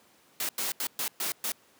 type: noise bursts at uneven times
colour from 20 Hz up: white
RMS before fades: -31 dBFS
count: 6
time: 0.4-0.49 / 0.58-0.72 / 0.8-0.87 / 0.99-1.08 / 1.2-1.32 / 1.44-1.52 s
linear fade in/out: 2 ms
effects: pink hiss -61 dBFS RMS until 1.79 s + high-pass 200 Hz 12 dB/octave